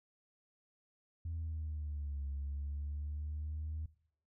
sine exponential two-way sweep, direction down then up, 83.5 to 69.3 to 78.5 Hz, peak -36 dBFS, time 1.25-3.86 s, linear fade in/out 5 ms, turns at 2.27 s, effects noise-tail reverb RT60 0.6 s tail -20 dB re dry + tanh soft clip ceiling -34 dBFS

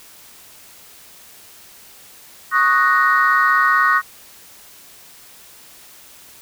sine chord, D# minor seventh, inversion third, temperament equal, 1108.7 / 1244.5 / 1480 / 1864.7 Hz, C#6 / D#6 / F#6 / A#6, 0 / 0 / 0 / 0 cents, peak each -17 dBFS, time 2.51-4.02 s, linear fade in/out 50 ms, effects tanh soft clip ceiling -4 dBFS + white hiss -44 dBFS RMS until 6.41 s

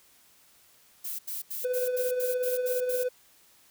violet noise bursts, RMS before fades -35 dBFS, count 9, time 1.04-3.038 s, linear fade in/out 10 ms, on 150 ms, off 81 ms
triangle tone with tremolo, 501 Hz, B4, 25 cents sharp, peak -22 dBFS, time 1.64-3.09 s, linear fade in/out 10 ms, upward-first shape triangle, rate 17 Hz, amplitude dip 50%
effects white hiss -60 dBFS RMS until 3.7 s

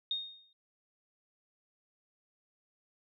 sine tone with exponential decay, 3700 Hz, A#7, 14 cents flat, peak -29 dBFS, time 0.11-0.53 s, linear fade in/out 2 ms, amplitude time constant 91 ms, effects none

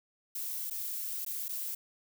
violet noise with dropouts, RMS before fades -37 dBFS, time 0.35-1.75 s, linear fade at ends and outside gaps 5 ms, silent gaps 0.7-0.708 / 1.25-1.263 / 1.483-1.49 s, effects none

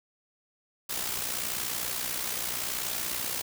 white noise with amplitude modulation, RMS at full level -30 dBFS, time 0.89-3.42 s, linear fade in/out 10 ms, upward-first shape sine, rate 60.8 Hz, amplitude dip 55%, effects none

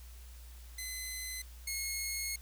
10% pulse tone pair in turn, 2034 / 2169 Hz, C7 / C#7, -50 / -38 cents, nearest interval minor second, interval 112 cents, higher second, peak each -30 / -26 dBFS, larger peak second, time 0.78-1.42 / 1.67-2.36 s, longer second, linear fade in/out 5 ms, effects added 60 Hz sine -48 dBFS peak until 2.41 s + white hiss -59 dBFS RMS until 2.41 s

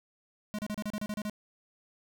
square tone bursts, 210.2 Hz, G#3, 21 cents sharp, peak -33 dBFS, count 10, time 0.54-1.297 s, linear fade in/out 0 ms, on 46 ms, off 33 ms, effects none

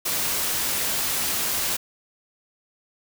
white noise, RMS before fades -25 dBFS, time 0.05-1.77 s, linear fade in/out 10 ms, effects none

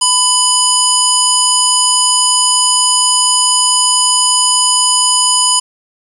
harmonic tone with a mistuned harmonic, 996 Hz, B5, 14 cents sharp, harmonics 1 / 3 / 5 / 7 / 9 / 10, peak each -16 / -16 / -16 / -16 / -16 / -16 dBFS, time 0.01-5.6 s, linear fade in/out 10 ms, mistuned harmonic 9, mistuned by -25 cents, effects 7-bit

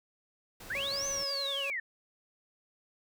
pink noise, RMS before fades -48 dBFS, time 0.6-1.24 s, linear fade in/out 5 ms
sine linear two-way sweep, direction up then down, 1445 to 6272 to 1752 Hz, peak -32 dBFS, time 0.7-1.8 s, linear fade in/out 5 ms, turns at 1.07 s
sawtooth tone with vibrato, 554.4 Hz, C#5, in tune, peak -34 dBFS, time 0.75-1.7 s, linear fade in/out 0 ms, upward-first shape sine, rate 11 Hz, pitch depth 15 cents each way
effects none

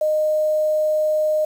sine tone with quantisation, 615 Hz, D#5, 20 cents flat, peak -16 dBFS, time 0.01-1.45 s, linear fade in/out 5 ms, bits 7, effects none

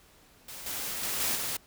white noise with level steps, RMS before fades -43 / -35 / -32 / -29 / -33 dBFS, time 0.48-1.57 s, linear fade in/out 5 ms, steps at 0.66 / 1.03 / 1.2 / 1.35 s, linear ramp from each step 2 ms, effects pink hiss -59 dBFS RMS until 1.66 s

